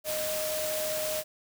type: tone in noise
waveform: sine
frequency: 619 Hz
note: D#5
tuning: 9 cents flat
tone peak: -31 dBFS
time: 0.04-1.24 s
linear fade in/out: 50 ms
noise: white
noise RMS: -34 dBFS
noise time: 0.04-1.24 s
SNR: 0 dB
effects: none